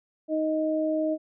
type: tone pair together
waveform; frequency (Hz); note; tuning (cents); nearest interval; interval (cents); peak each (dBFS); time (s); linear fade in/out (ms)
sine; 312.5 / 625; D#4 / D#5; +8 / +8; octave; 1200; -26 / -26; 0.28-1.18; 50
effects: none